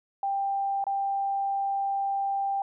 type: tone with dropouts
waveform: sine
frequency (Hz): 790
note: G5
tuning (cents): +13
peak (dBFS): -25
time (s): 0.23-2.62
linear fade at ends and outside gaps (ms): 2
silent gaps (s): 0.841-0.867
effects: none